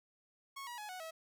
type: tone with pitch steps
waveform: sawtooth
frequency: 1099 / 962.3 / 842.6 / 737.7 / 646 Hz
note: C#6 / B5 / G#5 / F#5 / E5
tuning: -15 / -45 / +25 / -5 / -35 cents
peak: -40 dBFS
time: 0.56-1.11 s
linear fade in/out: 10 ms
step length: 110 ms
effects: none